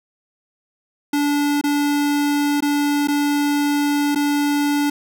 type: tone with dropouts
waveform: square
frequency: 289.7 Hz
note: D4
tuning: 24 cents flat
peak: -17 dBFS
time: 1.13-4.9 s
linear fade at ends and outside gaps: 5 ms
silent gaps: 1.613-1.638 / 2.606-2.623 / 3.074-3.083 / 4.149-4.157 s
effects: none